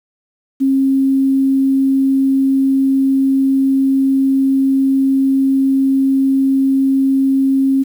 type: tone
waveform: sine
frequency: 269.3 Hz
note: C#4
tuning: 50 cents flat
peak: -10 dBFS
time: 0.6-7.84 s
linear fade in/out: 20 ms
effects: 7-bit